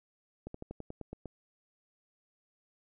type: slowing click train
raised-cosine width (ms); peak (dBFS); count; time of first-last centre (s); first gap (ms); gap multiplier
2; -28; 9; 0.47-1.257; 74; 1.08
effects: none